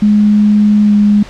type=tone with pitch glide; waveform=sine; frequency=209 to 206.8 Hz; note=G#3 to G#3; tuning=+11 to -7 cents; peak=-5 dBFS; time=0.02-1.23 s; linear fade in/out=5 ms; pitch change=-18 cents; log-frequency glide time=0.86-0.92 s; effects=pink hiss -33 dBFS RMS until 1.29 s + low-pass 5000 Hz 12 dB/octave